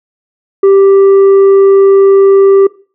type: tone with tanh clipping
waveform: sine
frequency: 391.9 Hz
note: G4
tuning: in tune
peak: -3 dBFS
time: 0.63-2.67 s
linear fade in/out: 5 ms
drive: 4 dB
effects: noise-tail reverb RT60 0.4 s tail -21 dB re dry